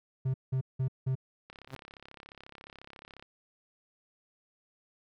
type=tone bursts; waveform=triangle; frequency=130.81 Hz; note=C3; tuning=in tune; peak=-25 dBFS; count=4; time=0.25-1.154 s; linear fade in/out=10 ms; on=91 ms; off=180 ms
type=click train; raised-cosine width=0.3 ms; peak=-32 dBFS; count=60; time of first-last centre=1.5-3.225 s; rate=34.2 Hz
type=tone with exponential growth; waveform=sawtooth; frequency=132.4 Hz; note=C3; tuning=21 cents sharp; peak=-33 dBFS; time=1.67-1.75 s; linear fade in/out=2 ms; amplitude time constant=16 ms
effects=none